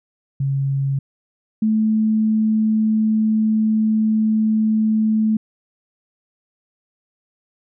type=tone pair in turn; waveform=sine; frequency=137.2 / 217.8 Hz; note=C#3 / A3; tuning=-17 / -17 cents; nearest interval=minor sixth; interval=800 cents; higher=second; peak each=-17 / -14 dBFS; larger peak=second; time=0.4-0.99 / 1.62-5.37 s; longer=second; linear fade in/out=5 ms; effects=none